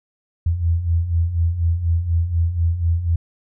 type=beating tone pair; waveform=sine; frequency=81.3 / 85.4 Hz; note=E2 / F2; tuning=-23 / -38 cents; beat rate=4.1 Hz; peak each=-23 / -17 dBFS; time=0.46-3.16 s; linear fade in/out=5 ms; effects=none